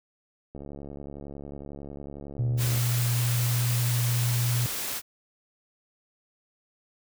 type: click train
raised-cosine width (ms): 2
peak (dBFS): -27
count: 159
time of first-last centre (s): 0.55-2.775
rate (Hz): 71
type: tone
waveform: sine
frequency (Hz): 120.4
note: B2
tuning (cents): -44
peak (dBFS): -23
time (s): 2.39-4.66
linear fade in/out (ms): 0
type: noise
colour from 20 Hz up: white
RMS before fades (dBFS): -32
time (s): 2.57-5.02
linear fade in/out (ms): 50
effects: none